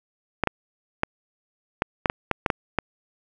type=clicks; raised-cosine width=0.5 ms; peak=-5 dBFS; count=10; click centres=0.437 / 0.473 / 1.034 / 1.821 / 2.058 / 2.099 / 2.313 / 2.462 / 2.502 / 2.787 s; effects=none